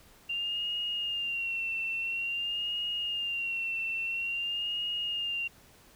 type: tone with vibrato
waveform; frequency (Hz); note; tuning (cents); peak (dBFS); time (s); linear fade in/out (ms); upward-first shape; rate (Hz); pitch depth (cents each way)
sine; 2776; F7; -11; -30; 0.29-5.48; 10; sine; 0.49; 55
effects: pink hiss -58 dBFS RMS until 5.95 s